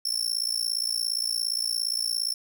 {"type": "tone with amplitude modulation", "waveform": "sawtooth", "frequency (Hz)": 5380, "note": "E8", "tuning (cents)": 34, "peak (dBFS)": -19, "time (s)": [0.05, 2.34], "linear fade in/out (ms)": 5, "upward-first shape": "sine", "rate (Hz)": 57.3, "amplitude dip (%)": 95, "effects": ["9-bit"]}